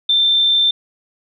sine tone, 3567 Hz, A7, 23 cents sharp, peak -11 dBFS, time 0.09-0.71 s, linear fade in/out 5 ms, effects none

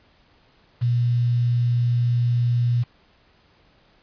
sine tone with quantisation, 120.4 Hz, B2, 44 cents flat, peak -17 dBFS, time 0.81-2.84 s, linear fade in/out 20 ms, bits 7, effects pink hiss -58 dBFS RMS until 4.02 s + resampled to 11025 Hz

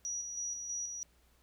sine tone with tremolo, 5810 Hz, F#8, 32 cents flat, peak -35 dBFS, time 0.05-1.03 s, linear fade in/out 0 ms, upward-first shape square, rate 3.1 Hz, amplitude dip 40%, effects added 60 Hz sine -67 dBFS peak until 1.42 s + pink hiss -70 dBFS RMS until 1.42 s

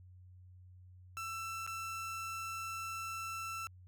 30% pulse tone with dropouts, 1334 Hz, E6, 20 cents sharp, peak -37 dBFS, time 1.17-3.67 s, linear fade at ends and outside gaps 0 ms, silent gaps 1.665-1.675 s, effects added 91 Hz sine -54 dBFS peak until 3.87 s

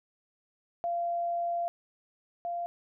sine tone pair in turn, 689 / 692.5 Hz, F5 / F5, -24 / -15 cents, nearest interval unison, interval 9 cents, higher second, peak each -28 / -31 dBFS, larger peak first, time 0.84-1.68 / 2.45-2.66 s, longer first, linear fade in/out 0 ms, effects none

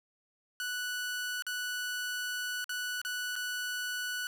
sawtooth tone with dropouts, 1480 Hz, F#6, in tune, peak -30 dBFS, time 0.6-4.27 s, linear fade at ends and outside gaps 1 ms, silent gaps 1.423-1.466 / 2.643-2.693 / 3.016-3.049 / 3.356-3.362 s, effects none

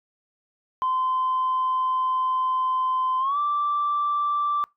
sine tone with pitch glide, 1031 to 1170.7 Hz, C6 to D6, -26 to -6 cents, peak -20 dBFS, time 0.82-4.64 s, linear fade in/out 0 ms, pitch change +220 cents, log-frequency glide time 3.19-3.38 s, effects noise-tail reverb RT60 0.2 s tail -24 dB re dry + tanh soft clip ceiling -17 dBFS

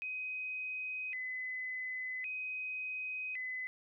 sine tone with vibrato, 2254 Hz, C#7, 28 cents sharp, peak -37 dBFS, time 0.02-3.67 s, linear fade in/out 0 ms, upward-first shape square, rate 0.45 Hz, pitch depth 190 cents each way, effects none

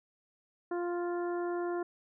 harmonic tone, 349.5 Hz, F4, 1 cent sharp, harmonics 1 / 2 / 3 / 4 / 5, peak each -32 / -40 / -44 / -46 / -52 dBFS, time 0.71-1.83 s, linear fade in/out 5 ms, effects none

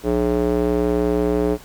square tone with band-pass filter, 60.2 Hz, B1, 44 cents flat, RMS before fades -19 dBFS, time 0.03-1.58 s, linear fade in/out 50 ms, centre 410 Hz, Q 2.4, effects pink hiss -44 dBFS RMS until 1.64 s

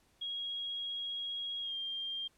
sine tone with pitch glide, 3295 to 3196 Hz, G#7 to G7, -14 to +33 cents, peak -36 dBFS, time 0.21-2.28 s, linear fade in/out 10 ms, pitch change -53 cents, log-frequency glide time 1.61-1.75 s, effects pink hiss -70 dBFS RMS until 2.37 s + low-pass 12000 Hz 12 dB/octave

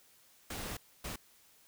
pink noise bursts at uneven times, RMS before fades -41 dBFS, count 2, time 0.5-0.77 / 1.04-1.16 s, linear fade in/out 5 ms, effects white hiss -64 dBFS RMS until 1.67 s

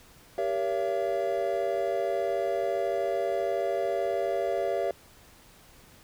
triangle chord, G diminished seventh, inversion none, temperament just, 392 / 470.4 / 564.5 / 677.4 Hz, G4 / Bb4 / Db5 / Fb5, 0 / +16 / +31 / +47 cents, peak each -30 / -32 / -29 / -28 dBFS, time 0.38-4.91 s, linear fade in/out 2 ms, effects pink hiss -55 dBFS RMS until 6.03 s

